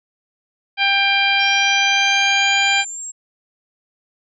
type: harmonic tone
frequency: 793 Hz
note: G5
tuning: 20 cents sharp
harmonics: 1 / 2 / 3 / 4 / 5 / 6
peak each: -21 / -21 / -17 / -20 / -28 / -28 dBFS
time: 0.77-2.85 s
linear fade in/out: 50 ms
type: exponential sweep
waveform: sine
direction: up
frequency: 5500 to 7600 Hz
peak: -27 dBFS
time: 1.39-3.12 s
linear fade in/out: 20 ms
effects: none